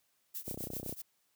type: noise with tremolo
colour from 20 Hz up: violet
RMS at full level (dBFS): -39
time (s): 0.34-1.02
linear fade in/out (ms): 10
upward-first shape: triangle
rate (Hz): 7.7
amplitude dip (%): 95
type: click train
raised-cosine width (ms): 2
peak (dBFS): -28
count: 15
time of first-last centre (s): 0.48-0.926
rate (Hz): 31.4
effects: white hiss -75 dBFS RMS until 1.35 s + high-pass 60 Hz 12 dB/octave